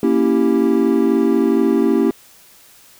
triangle chord, A# diminished seventh, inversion none, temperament equal, 233.1 / 277.2 / 329.6 / 392 Hz, A#3 / C#4 / E4 / G4, 0 / 0 / 0 / 0 cents, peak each -16 dBFS, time 0.03-2.11 s, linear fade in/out 2 ms, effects white hiss -47 dBFS RMS until 2.99 s

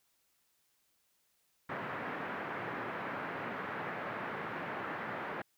white band-pass noise, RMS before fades -40 dBFS, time 1.69-5.42 s, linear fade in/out 5 ms, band 120 to 1800 Hz, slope 24 dB/octave, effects white hiss -75 dBFS RMS until 5.57 s

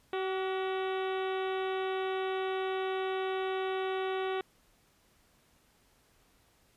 harmonic tone with a mistuned harmonic, 380 Hz, F#4, 46 cents sharp, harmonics 1 / 2 / 3 / 4 / 5 / 6 / 7 / 8 / 9 / 10, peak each -32 / -38 / -42 / -44 / -46 / -48 / -49 / -50 / -51 / -52 dBFS, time 0.13-4.41 s, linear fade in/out 2 ms, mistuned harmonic 4, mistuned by -57 cents, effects pink hiss -67 dBFS RMS until 6.76 s + resampled to 32000 Hz

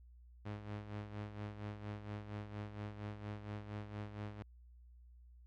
sawtooth tone with tremolo, 104.4 Hz, G#2, 10 cents sharp, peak -37 dBFS, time 0.45-4.43 s, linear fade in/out 10 ms, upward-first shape sine, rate 4.3 Hz, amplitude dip 65%, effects added 60 Hz sine -57 dBFS peak until 5.46 s + low-pass 3000 Hz 12 dB/octave

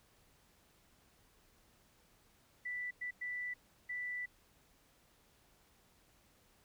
sine tone bursts at uneven times, 1975.5 Hz, B6, in tune, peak -38 dBFS, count 4, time 2.65-2.91 / 3.01-3.11 / 3.21-3.54 / 3.89-4.26 s, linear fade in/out 10 ms, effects pink hiss -69 dBFS RMS until 6.64 s

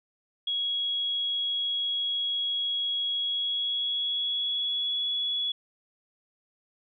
sine tone with pitch glide, 3322 to 3384 Hz, G#7 to G#7, 0 to +32 cents, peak -26 dBFS, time 0.47-5.52 s, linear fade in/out 5 ms, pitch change +32 cents, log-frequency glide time 3.13-5.05 s, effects none

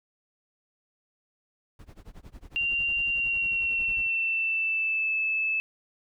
brown noise with tremolo, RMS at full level -43 dBFS, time 1.79-4.07 s, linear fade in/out 2 ms, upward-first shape sine, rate 11 Hz, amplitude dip 95%
sine tone with pitch glide, 2772 to 2616 Hz, F7 to E7, -14 to -14 cents, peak -24 dBFS, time 2.56-5.6 s, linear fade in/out 0 ms, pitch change -100 cents, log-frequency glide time 3.09-5.15 s
effects none

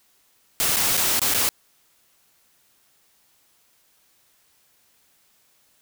white noise with dropouts, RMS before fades -21 dBFS, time 0.6-1.49 s, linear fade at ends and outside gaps 0 ms, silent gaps 0.761-0.767 / 0.969-0.975 / 1.194-1.217 / 1.339-1.346 s, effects white hiss -62 dBFS RMS until 5.81 s

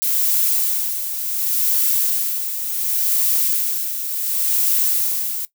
violet noise with tremolo, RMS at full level -17 dBFS, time 0.02-5.45 s, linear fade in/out 0 ms, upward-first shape sine, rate 0.69 Hz, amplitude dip 60%, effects noise-tail reverb RT60 0.1 s tail -17 dB re dry

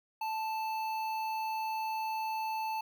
square tone with notch filter, 880 Hz, A5, in tune, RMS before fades -35 dBFS, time 0.21-2.81 s, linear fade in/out 5 ms, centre 8000 Hz, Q 0.6, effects none

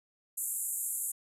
white band-pass noise, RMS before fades -35 dBFS, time 0.37-1.12 s, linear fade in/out 10 ms, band 7100 to 13000 Hz, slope 96 dB/octave, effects none

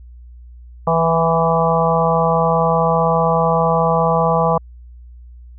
harmonic tone with a mistuned harmonic, 164.81 Hz, E3, in tune, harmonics 1 / 3 / 4 / 5 / 6 / 7, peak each -19 / -19 / -19 / -20 / -21 / -21 dBFS, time 0.87-4.58 s, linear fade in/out 5 ms, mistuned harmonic 6, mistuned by +19 cents, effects added 60 Hz sine -36 dBFS peak until 5.58 s

